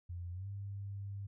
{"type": "tone with pitch glide", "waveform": "sine", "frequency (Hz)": [87.7, 99.58], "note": ["F2", "G2"], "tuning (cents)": [8, 28], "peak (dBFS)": -40, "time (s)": [0.09, 1.27], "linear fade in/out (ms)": 10, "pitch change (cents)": 220, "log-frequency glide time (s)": [0.32, 0.47], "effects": []}